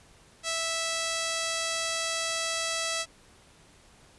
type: tone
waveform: 5% pulse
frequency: 657 Hz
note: E5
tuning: 6 cents flat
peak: -17 dBFS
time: 0.43-3.06 s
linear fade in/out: 50 ms
effects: pink hiss -57 dBFS RMS until 4.18 s + resampled to 24000 Hz